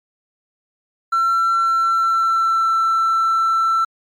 triangle tone with pitch glide, 1351 to 1336.3 Hz, E6 to E6, +42 to +23 cents, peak -11 dBFS, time 1.12-3.85 s, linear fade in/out 10 ms, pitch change -19 cents, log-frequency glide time 1.68-2.75 s, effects tanh soft clip ceiling -9 dBFS + MP3 96 kbps

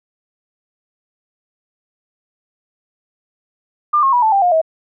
sine tone with pitch steps, 1198 / 1079.7 / 973.1 / 877 / 790.4 / 712.3 / 642 Hz, D6 / C#6 / B5 / A5 / G5 / F5 / E5, +34 / -46 / -26 / -6 / +14 / +34 / -46 cents, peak -10 dBFS, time 3.93-4.616 s, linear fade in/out 10 ms, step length 98 ms, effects none

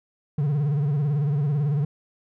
triangle tone with vibrato, 145 Hz, D3, 22 cents flat, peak -18 dBFS, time 0.38-1.85 s, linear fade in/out 5 ms, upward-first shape sine, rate 18 Hz, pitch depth 110 cents each way, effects none

